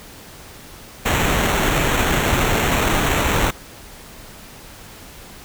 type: noise with sample-and-hold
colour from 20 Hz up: pink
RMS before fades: -18 dBFS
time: 1.05-3.51 s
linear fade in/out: 10 ms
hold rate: 4900 Hz
effects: pink hiss -40 dBFS RMS until 5.44 s